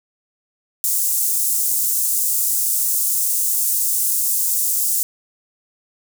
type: high-pass noise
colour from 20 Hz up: pink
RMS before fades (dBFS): -19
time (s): 0.84-5.03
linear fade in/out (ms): 0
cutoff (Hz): 7700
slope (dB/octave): 24
effects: none